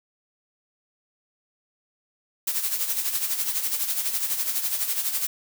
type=noise with tremolo; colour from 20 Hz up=blue; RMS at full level=-24 dBFS; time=2.47-5.27 s; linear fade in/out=5 ms; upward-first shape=sine; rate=12 Hz; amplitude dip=60%; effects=none